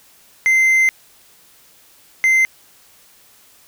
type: tone bursts at uneven times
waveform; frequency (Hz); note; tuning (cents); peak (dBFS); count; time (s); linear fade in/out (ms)
triangle; 2076; C7; -14; -9; 2; 0.46-0.89 / 2.24-2.45; 0
effects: white hiss -50 dBFS RMS until 3.67 s